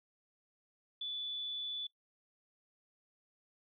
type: tone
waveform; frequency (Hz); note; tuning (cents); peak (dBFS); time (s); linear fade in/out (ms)
sine; 3468; A7; -26; -37; 1.01-1.87; 5
effects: noise-tail reverb RT60 0.1 s tail -20 dB re dry